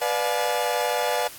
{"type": "chord", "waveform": "40% pulse", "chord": "B diminished seventh", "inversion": "none", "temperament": "just", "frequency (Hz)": [493.9, 592.7, 711.2, 853.4], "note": ["B4", "D5", "F5", "Ab5"], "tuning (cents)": [0, 16, 31, 47], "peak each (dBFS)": -27, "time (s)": [0.01, 1.28], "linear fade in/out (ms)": 10, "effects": ["white hiss -42 dBFS RMS until 1.38 s", "AAC 64 kbps"]}